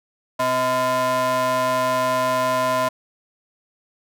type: ring-modulated tone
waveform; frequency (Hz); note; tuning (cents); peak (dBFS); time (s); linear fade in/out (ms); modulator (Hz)
square; 190.8; G3; -47; -16; 0.39-2.89; 10; 829
effects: none